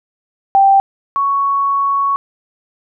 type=tone pair in turn; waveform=sine; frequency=784 / 1112.5 Hz; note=G5 / C#6; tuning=0 / +6 cents; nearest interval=tritone; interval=606 cents; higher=second; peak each=-6 / -12 dBFS; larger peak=first; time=0.55-0.8 / 1.16-2.16 s; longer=second; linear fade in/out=0 ms; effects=none